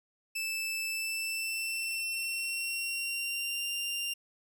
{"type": "tone with pitch glide", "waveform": "sawtooth", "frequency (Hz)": [2637, 2787], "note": ["E7", "F7"], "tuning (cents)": [0, -4], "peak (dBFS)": -29, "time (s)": [0.35, 4.14], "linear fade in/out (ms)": 10, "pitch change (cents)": 96, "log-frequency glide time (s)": [0.88, 3.68], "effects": []}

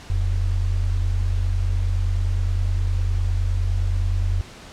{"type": "tone pair together", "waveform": "sine", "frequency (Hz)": [40.05, 89.8], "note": ["E1", "F2"], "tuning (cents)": [-49, 49], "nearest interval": "octave + major second", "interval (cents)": 1398, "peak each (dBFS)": -21, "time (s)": [0.1, 4.41], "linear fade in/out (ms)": 0, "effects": ["pink hiss -42 dBFS RMS until 4.72 s", "low-pass 7000 Hz 12 dB/octave"]}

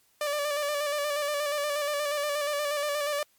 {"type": "tone with vibrato", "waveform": "sawtooth", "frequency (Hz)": 585, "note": "D5", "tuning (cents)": -7, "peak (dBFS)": -23, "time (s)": [0.21, 3.23], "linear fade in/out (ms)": 2, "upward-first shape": "square", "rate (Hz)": 8.4, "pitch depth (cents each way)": 34, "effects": ["white hiss -66 dBFS RMS until 3.38 s", "MP3 96 kbps"]}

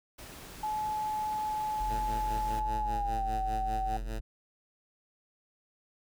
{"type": "noise", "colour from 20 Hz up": "pink", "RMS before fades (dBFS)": -47, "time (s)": [0.18, 2.6], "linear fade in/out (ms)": 10}
{"type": "tone with pitch glide", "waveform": "sine", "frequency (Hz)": [856, 762.6], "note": ["A5", "G5"], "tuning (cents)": [-48, -48], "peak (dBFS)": -30, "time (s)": [0.63, 3.97], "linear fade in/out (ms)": 5, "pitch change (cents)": -200, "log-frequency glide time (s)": [2.78, 3.33]}
{"type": "tone", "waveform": "triangle", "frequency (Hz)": 43.65, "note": "F1", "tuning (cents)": 0, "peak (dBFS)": -32, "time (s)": [1.8, 4.21], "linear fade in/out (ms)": 10}
{"type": "tone with tremolo", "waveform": "10% pulse", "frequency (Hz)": 110.4, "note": "A2", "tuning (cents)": 6, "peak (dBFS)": -30, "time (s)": [1.89, 4.2], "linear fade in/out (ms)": 20, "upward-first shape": "sine", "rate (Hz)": 5, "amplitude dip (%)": 80}
{"effects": []}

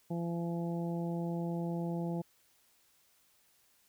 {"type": "harmonic tone", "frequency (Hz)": 170, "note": "F3", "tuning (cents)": -46, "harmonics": [1, 2, 3, 4, 5], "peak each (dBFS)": [-34, -40, -44, -46, -48], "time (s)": [0.1, 2.22], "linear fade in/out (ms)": 10, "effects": ["white hiss -69 dBFS RMS until 3.88 s"]}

